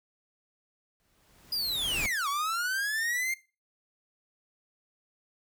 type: noise with exponential growth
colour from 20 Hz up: pink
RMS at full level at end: -34 dBFS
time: 1-2.06 s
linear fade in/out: 0 ms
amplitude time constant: 230 ms
type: linear two-way sweep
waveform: 45% pulse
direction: down then up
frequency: 4978 to 1100 to 2129 Hz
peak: -28 dBFS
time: 1.52-3.34 s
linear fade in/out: 5 ms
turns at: 2.28 s
effects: noise-tail reverb RT60 0.3 s tail -18 dB re dry